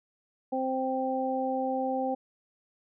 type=harmonic tone; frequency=261.6 Hz; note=C4; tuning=in tune; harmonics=1 / 2 / 3; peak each=-32 / -31 / -31 dBFS; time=0.52-2.15 s; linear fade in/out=10 ms; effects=none